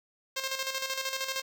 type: tone with tremolo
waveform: 5% pulse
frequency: 531 Hz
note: C5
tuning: 25 cents sharp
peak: -18 dBFS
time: 0.36-1.42 s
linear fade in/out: 10 ms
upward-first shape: square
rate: 13 Hz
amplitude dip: 55%
effects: none